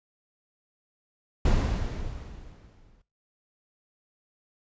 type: noise with exponential decay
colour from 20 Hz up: brown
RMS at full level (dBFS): -20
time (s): 1.45-3.02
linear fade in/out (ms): 5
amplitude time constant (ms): 340
effects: noise-tail reverb RT60 0.3 s tail -19 dB re dry + resampled to 16000 Hz